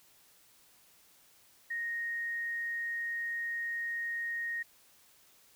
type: tone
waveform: sine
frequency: 1864.7 Hz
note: A#6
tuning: in tune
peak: -33 dBFS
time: 1.7-4.63 s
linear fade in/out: 10 ms
effects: white hiss -63 dBFS RMS until 5.55 s